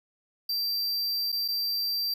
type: tone with dropouts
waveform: square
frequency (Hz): 4699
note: D8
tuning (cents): 0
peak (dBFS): -27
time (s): 0.49-2.14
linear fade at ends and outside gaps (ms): 5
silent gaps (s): 1.32-1.325 / 1.48-1.484
effects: none